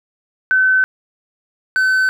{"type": "tone pair in turn", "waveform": ["sine", "triangle"], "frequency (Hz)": [1523, 1523], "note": ["F#6", "F#6"], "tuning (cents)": [50, 50], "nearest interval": "unison", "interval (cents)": 0, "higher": "neither", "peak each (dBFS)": -10, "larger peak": "neither", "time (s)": [[0.51, 0.84], [1.76, 2.09]], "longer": "neither", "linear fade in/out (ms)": 0, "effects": []}